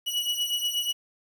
40% pulse beating tone pair, 2924 / 2932.3 Hz, F#7 / F#7, -21 / -16 cents, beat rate 8.3 Hz, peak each -30 / -27 dBFS, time 0.06-0.93 s, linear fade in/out 20 ms, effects 9-bit

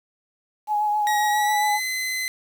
sine tone with vibrato, 840 Hz, G#5, 19 cents sharp, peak -19 dBFS, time 0.67-1.8 s, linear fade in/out 50 ms, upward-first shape triangle, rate 7.4 Hz, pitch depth 28 cents each way
sawtooth tone with pitch glide, 1902 to 2039 Hz, A#6 to C7, +34 to -45 cents, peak -21 dBFS, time 1.07-2.28 s, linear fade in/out 0 ms, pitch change +121 cents, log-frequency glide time 1.27-1.83 s
effects 8-bit

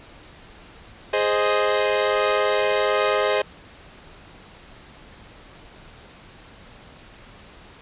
sawtooth chord, Ab major, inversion none, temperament equal, 415.3 / 523.3 / 622.3 Hz, Ab4 / C5 / Eb5, 0 / 0 / 0 cents, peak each -19 dBFS, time 1.13-3.42 s, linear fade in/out 5 ms, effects pink hiss -46 dBFS RMS until 7.81 s + resampled to 8000 Hz

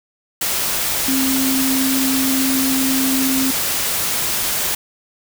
sine tone in noise, 265.1 Hz, C4, 23 cents sharp, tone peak -17 dBFS, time 1.08-3.51 s, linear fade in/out 5 ms, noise white, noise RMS -20 dBFS, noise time 0.41-4.75 s, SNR 0 dB, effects none

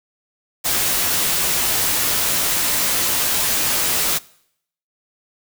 white noise with comb filter, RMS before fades -19 dBFS, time 0.64-4.19 s, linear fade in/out 20 ms, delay 15 ms, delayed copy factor -0.5, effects noise-tail reverb RT60 0.7 s tail -22 dB re dry

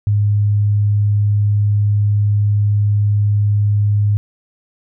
sine tone, 103.4 Hz, G#2, 7 cents flat, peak -11 dBFS, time 0.07-4.17 s, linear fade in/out 0 ms, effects none

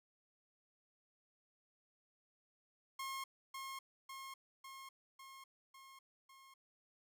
sawtooth tone with echo, 1075 Hz, C6, 47 cents sharp, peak -38 dBFS, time 2.99-3.24 s, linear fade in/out 5 ms, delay 550 ms, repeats 6, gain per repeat -3 dB, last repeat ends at 6.54 s, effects none

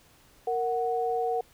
sine tone pair together, 463.9 / 740 Hz, A#4 / F#5, -8 / 0 cents, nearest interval minor sixth, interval 808 cents, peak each -28 dBFS, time 0.47-1.41 s, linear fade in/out 5 ms, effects pink hiss -59 dBFS RMS until 1.53 s

